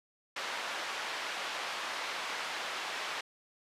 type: band-pass noise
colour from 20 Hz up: pink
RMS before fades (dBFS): -38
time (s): 0.36-3.21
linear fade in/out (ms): 5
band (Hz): 820 to 4000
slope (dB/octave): 12
effects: resampled to 32000 Hz

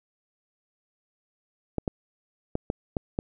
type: clicks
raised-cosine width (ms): 2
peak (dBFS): -13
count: 6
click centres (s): 1.783 / 1.878 / 2.554 / 2.701 / 2.968 / 3.189
effects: none

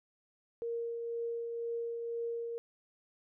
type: tone with tremolo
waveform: sine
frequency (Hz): 466.2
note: A#4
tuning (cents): 0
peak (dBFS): -33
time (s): 0.62-2.58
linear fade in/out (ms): 0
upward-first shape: triangle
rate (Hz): 2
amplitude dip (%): 35
effects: none

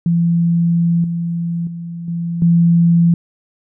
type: tone with level steps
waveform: sine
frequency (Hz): 169.6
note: E3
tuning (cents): +50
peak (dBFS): -11 / -17 / -24 / -18 / -8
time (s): 0.06-3.14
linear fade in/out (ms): 2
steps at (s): 1.04 / 1.67 / 2.08 / 2.42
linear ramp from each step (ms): 2
effects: none

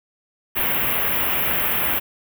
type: band-stop noise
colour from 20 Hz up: white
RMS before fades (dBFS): -21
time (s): 0.55-2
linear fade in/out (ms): 20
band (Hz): 3100 to 12000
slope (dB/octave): 48
effects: none

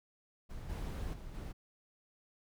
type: noise with level steps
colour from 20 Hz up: brown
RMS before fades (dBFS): -45 / -39 / -47 / -43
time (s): 0.49-1.53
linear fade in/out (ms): 20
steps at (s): 0.69 / 1.13 / 1.34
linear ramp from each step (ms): 10
effects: none

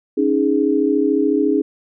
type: chord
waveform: sine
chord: C# suspended second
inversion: none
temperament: equal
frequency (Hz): 277.2 / 311.1 / 415.3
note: C#4 / D#4 / G#4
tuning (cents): 0 / 0 / 0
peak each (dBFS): -18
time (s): 0.17-1.62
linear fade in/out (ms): 10
effects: none

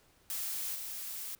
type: noise with level steps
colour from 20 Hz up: blue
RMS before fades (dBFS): -37 / -41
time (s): 0.3-1.35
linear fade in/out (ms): 0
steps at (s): 0.75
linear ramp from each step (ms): 5
effects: pink hiss -66 dBFS RMS until 1.39 s

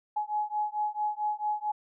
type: beating tone pair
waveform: sine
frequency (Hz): 841 / 845.5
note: G#5 / G#5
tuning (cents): +22 / +31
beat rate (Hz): 4.5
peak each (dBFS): -31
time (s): 0.16-1.72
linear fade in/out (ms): 10
effects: none

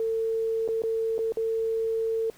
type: tone with dropouts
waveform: sine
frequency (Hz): 450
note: A4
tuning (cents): +39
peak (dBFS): -24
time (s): 0-2.3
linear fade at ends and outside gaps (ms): 1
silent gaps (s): 0.678-0.687 / 0.82-0.836 / 1.181-1.19 / 1.322-1.371
effects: pink hiss -55 dBFS RMS until 2.37 s

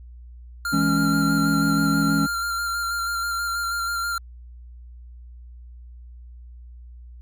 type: tone with vibrato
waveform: square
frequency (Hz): 1387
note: F6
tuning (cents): -12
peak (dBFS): -24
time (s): 0.65-4.18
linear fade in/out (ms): 2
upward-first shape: square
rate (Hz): 6.2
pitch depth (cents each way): 17
type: chord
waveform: triangle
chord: C# minor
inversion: first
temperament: equal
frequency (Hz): 164.81 / 207.7 / 277.2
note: E3 / G#3 / C#4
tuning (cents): 0 / 0 / 0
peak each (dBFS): -21 / -22 / -19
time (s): 0.72-2.27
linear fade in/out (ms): 20
effects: added 60 Hz sine -39 dBFS peak until 7.21 s + MP3 96 kbps

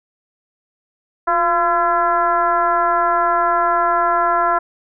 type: tone with frequency modulation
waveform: sine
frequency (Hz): 1022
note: C6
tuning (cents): -41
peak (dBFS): -13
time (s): 1.27-4.59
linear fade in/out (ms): 10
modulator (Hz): 334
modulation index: 1.4
effects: none

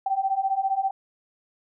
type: beating tone pair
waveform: sine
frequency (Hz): 766 / 781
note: G5 / G5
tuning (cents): -40 / -7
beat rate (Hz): 15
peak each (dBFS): -26 / -24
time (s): 0.06-0.91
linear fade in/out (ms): 5
effects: none

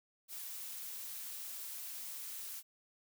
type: noise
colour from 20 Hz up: blue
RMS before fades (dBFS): -45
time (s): 0.28-2.63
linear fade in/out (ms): 50
effects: none

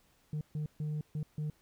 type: tone bursts at uneven times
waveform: sine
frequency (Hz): 151.6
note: D#3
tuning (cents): -45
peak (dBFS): -30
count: 5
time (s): 0.33-0.41 / 0.55-0.66 / 0.8-1.01 / 1.15-1.23 / 1.38-1.5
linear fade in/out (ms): 2
effects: tanh soft clip ceiling -32 dBFS + pink hiss -69 dBFS RMS until 1.61 s

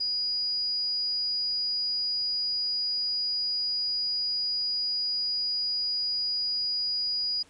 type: tone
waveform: sine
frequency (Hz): 4900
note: D#8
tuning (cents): -27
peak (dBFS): -26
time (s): 0-7.43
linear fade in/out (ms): 10
effects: pink hiss -58 dBFS RMS until 7.49 s + resampled to 24000 Hz

